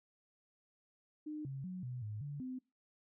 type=tone with pitch steps; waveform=sine; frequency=303.8 / 135.4 / 183.8 / 124.8 / 106 / 144 / 256.3 Hz; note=D#4 / C#3 / F#3 / B2 / G#2 / D3 / C4; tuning=-41 / -40 / -11 / +19 / +36 / -34 / -36 cents; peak=-40 dBFS; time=1.26-2.59 s; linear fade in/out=10 ms; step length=190 ms; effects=noise-tail reverb RT60 0.3 s tail -24 dB re dry